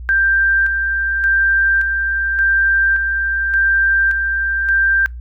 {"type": "tone with tremolo", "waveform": "sine", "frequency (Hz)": 1578, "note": "G6", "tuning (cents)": 11, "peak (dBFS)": -11, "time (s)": [0.09, 5.06], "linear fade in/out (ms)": 0, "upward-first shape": "square", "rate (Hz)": 0.87, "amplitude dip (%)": 40, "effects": ["noise-tail reverb RT60 0.2 s tail -25 dB re dry", "added 60 Hz sine -27 dBFS peak until 5.2 s"]}